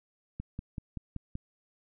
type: click train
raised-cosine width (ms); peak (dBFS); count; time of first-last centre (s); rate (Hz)
5; -24; 6; 0.4-1.354; 5.24
effects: none